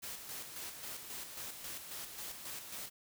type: noise with tremolo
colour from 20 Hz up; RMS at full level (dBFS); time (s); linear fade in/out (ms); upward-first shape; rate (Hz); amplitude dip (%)
white; -44; 0.02-2.9; 20; square; 3.7; 45
effects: none